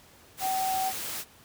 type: tone in noise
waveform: sine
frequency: 760 Hz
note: F#5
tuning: 46 cents sharp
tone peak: -26 dBFS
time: 0.4-0.93 s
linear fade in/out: 50 ms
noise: white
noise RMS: -35 dBFS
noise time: 0.37-1.25 s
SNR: +6 dB
effects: pink hiss -55 dBFS RMS until 1.44 s + high-pass 60 Hz 12 dB/octave